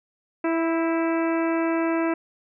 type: harmonic tone with a mistuned harmonic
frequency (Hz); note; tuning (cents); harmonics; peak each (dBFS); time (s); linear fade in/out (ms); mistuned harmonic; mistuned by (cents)
329.6; E4; 0; 1 / 2 / 3 / 4 / 5 / 6 / 7 / 8; -22 / -28 / -32 / -34 / -36 / -38 / -39 / -40; 0.44-2.14; 5; 5; -32
effects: none